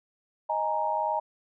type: chord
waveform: sine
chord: D# suspended fourth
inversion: none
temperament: equal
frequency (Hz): 622.3 / 830.6 / 932.3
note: D#5 / G#5 / A#5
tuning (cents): 0 / 0 / 0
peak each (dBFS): -31 / -30 / -28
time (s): 0.49-1.2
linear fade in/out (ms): 10
effects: none